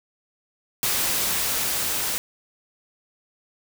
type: noise with level ramp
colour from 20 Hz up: white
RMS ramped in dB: -23 to -26 dBFS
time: 0.83-2.18 s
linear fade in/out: 0 ms
effects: none